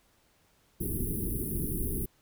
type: band-stop noise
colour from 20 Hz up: pink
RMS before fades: -32 dBFS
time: 0.8-2.06 s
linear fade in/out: 10 ms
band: 430 to 9700 Hz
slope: 96 dB/octave
effects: pink hiss -67 dBFS RMS until 2.21 s